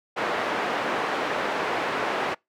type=band-pass noise; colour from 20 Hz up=pink; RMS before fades=-27 dBFS; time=0.16-2.35 s; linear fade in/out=20 ms; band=410 to 2000 Hz; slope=12 dB/octave; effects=noise-tail reverb RT60 0.2 s tail -26 dB re dry